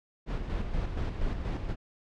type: noise with tremolo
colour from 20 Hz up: brown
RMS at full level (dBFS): -30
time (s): 0.26-1.76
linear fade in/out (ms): 50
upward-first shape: square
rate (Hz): 4.2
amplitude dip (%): 45
effects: low-pass 4000 Hz 12 dB/octave